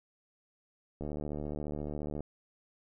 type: click train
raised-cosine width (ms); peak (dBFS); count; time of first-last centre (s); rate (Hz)
2; -25; 90; 1.01-2.206; 74.4
effects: none